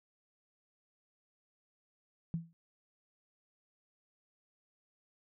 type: tone with exponential decay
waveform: sine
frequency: 166.2 Hz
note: E3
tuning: 15 cents sharp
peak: -29 dBFS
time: 2.34-2.53 s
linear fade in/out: 0 ms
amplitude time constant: 41 ms
effects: none